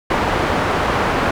white low-pass noise, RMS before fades -18 dBFS, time 0.1-1.31 s, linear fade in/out 5 ms, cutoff 1200 Hz, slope 12 dB/octave, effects none

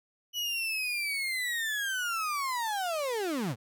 35% pulse linear sweep, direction down, 2960 to 97.8 Hz, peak -28 dBFS, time 0.33-3.56 s, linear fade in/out 50 ms, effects none

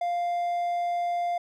triangle tone, 698.5 Hz, F5, in tune, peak -23 dBFS, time 0.01-1.38 s, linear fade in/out 5 ms, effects none

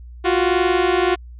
sawtooth tone pair together, 349.2 / 370.6 Hz, F4 / F#4, 0 / +3 cents, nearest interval minor second, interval 103 cents, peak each -14 dBFS, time 0.24-1.16 s, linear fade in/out 20 ms, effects added 60 Hz sine -35 dBFS peak until 1.39 s + resampled to 8000 Hz

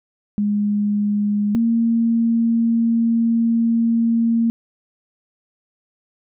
sine tone pair in turn, 206.6 / 230.2 Hz, G#3 / A#3, -9 / -22 cents, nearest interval major second, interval 187 cents, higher second, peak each -16 / -14 dBFS, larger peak second, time 0.38-1.55 / 1.55-4.5 s, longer second, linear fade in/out 0 ms, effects none

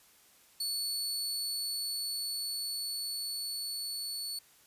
sawtooth tone with level ramp, 4435 Hz, C#8, in tune, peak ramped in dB -29 to -33 dBFS, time 0.6-4.39 s, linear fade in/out 5 ms, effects white hiss -62 dBFS RMS until 4.66 s + resampled to 32000 Hz

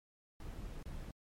brown noise with dropouts, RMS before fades -45 dBFS, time 0.4-1.11 s, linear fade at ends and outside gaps 2 ms, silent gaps 0.828-0.856 s, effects MP3 64 kbps

